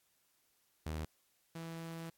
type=tone pair in turn; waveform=sawtooth; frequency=78.2 / 164.98 Hz; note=D#2 / E3; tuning=+9 / +2 cents; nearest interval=octave + minor second; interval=1293 cents; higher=second; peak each=-34 / -39 dBFS; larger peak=first; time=0.86-1.05 / 1.55-2.1 s; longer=second; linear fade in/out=5 ms; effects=white hiss -75 dBFS RMS until 2.17 s + AAC 64 kbps